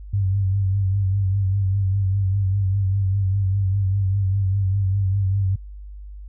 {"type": "tone with vibrato", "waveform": "sine", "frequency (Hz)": 97.1, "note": "G2", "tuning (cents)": -16, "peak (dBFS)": -17, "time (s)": [0.13, 5.56], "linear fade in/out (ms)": 10, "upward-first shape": "sine", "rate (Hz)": 5, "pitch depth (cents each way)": 56, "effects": ["added 50 Hz sine -34 dBFS peak until 6.28 s"]}